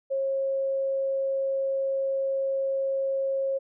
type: tone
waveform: sine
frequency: 541 Hz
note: C#5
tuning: 42 cents flat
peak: -24 dBFS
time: 0.1-3.59 s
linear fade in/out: 20 ms
effects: none